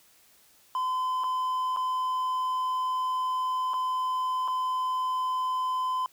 triangle tone with dropouts, 1021 Hz, C6, 43 cents flat, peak -24 dBFS, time 0.75-6.06 s, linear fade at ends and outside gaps 1 ms, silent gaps 1.237-1.241 / 1.763-1.77 / 3.735-3.74 / 4.478-4.482 s, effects white hiss -60 dBFS RMS until 6.12 s

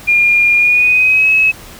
sine tone with pitch glide, 2414 to 2572 Hz, D7 to E7, +47 to -43 cents, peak -7 dBFS, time 0.07-1.52 s, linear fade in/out 20 ms, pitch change +110 cents, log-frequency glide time 0.55-1.31 s, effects pink hiss -35 dBFS RMS until 1.79 s

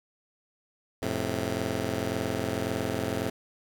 10% pulse chord, F major, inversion none, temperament just, 87.31 / 109.13 / 130.96 Hz, F2 / A2 / C3, 0 / -14 / +2 cents, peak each -26 / -24 / -27 dBFS, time 1.02-3.3 s, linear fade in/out 5 ms, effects none

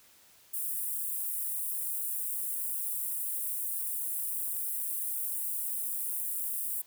white high-pass noise, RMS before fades -34 dBFS, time 0.53-6.82 s, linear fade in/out 10 ms, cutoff 8800 Hz, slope 48 dB/octave, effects white hiss -60 dBFS RMS until 6.86 s

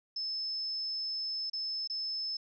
sine tone with dropouts, 5240 Hz, E8, 11 cents flat, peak -33 dBFS, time 0.16-2.37 s, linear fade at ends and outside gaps 5 ms, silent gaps 1.499-1.532 / 1.875-1.898 s, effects none

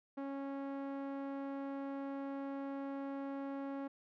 sawtooth tone with low-pass filter, 275.7 Hz, C#4, 9 cents flat, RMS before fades -42 dBFS, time 0.17-3.88 s, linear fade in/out 10 ms, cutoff 1200 Hz, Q 0.72, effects none

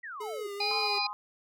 sine exponential sweep, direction down, 1987 to 356 Hz, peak -38 dBFS, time 0.03-0.48 s, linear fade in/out 10 ms
square tone with vibrato, 420 Hz, G#4, 19 cents sharp, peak -37 dBFS, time 0.2-0.99 s, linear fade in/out 10 ms, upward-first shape triangle, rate 2.2 Hz, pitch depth 85 cents each way
harmonic tone, 817 Hz, G#5, 29 cents flat, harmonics 1 / 3 / 5 / 6, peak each -33 / -33 / -33 / -33 dBFS, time 0.6-1.07 s, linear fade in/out 5 ms
sine chord, Ab major, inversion none, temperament just, 830.6 / 1038.3 / 1245.9 Hz, Ab5 / C6 / Eb6, 0 / -14 / +2 cents, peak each -42 / -38 / -41 dBFS, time 0.71-1.13 s, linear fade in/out 0 ms
effects none

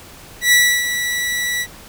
sawtooth tone with ADSR envelope, 1952 Hz, B6, 21 cents flat, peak -5 dBFS, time 0.41-1.67 s, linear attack 110 ms, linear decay 310 ms, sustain -10 dB, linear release 58 ms, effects pink hiss -40 dBFS RMS until 1.88 s

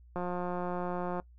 click train, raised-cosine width 1 ms, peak -22 dBFS, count 186, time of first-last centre 0.16-1.199 s, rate 178 Hz, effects noise-tail reverb RT60 0.1 s tail -22 dB re dry + added 60 Hz sine -53 dBFS peak until 1.38 s

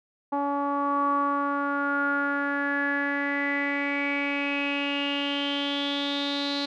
sawtooth tone with low-pass filter sweep, 283.4 Hz, C#4, 38 cents sharp, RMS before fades -27 dBFS, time 0.32-6.66 s, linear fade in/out 10 ms, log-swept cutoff 950 to 4100 Hz, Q 9.3, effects none

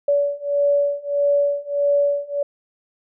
sine beating tone pair, 571 / 572.6 Hz, D5 / D5, -49 / -44 cents, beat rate 1.6 Hz, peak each -20 / -19 dBFS, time 0.08-2.43 s, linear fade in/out 5 ms, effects none

